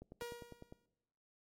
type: click train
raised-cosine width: 2 ms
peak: -37 dBFS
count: 8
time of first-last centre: 0.02-0.724 s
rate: 9.94 Hz
type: tone with exponential decay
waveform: sawtooth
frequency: 476.3 Hz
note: A#4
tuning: 37 cents sharp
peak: -37 dBFS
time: 0.21-0.86 s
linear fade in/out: 1 ms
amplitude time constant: 140 ms
effects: noise-tail reverb RT60 1.0 s tail -21 dB re dry + MP3 64 kbps